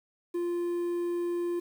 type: tone with quantisation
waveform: triangle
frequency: 347.6 Hz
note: F4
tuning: 8 cents flat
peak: -26 dBFS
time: 0.34-1.6 s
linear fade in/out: 10 ms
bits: 9
effects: none